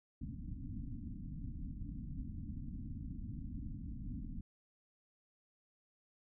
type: low-pass noise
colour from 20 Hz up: pink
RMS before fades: -44 dBFS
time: 0.21-4.41 s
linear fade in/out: 5 ms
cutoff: 290 Hz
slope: 96 dB/octave
effects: none